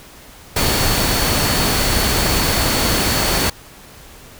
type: tone in noise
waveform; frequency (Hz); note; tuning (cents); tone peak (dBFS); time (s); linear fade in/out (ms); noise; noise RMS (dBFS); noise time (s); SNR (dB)
sine; 4435; C#8; 0; -25; 0.56-3.5; 5; pink; -17; 0.56-3.5; -11
effects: pink hiss -41 dBFS RMS until 4.39 s